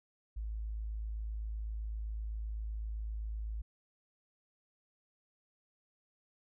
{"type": "tone", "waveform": "sine", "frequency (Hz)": 53.9, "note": "A1", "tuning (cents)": -35, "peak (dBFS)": -36, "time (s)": [0.36, 3.62], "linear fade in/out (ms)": 10, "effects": []}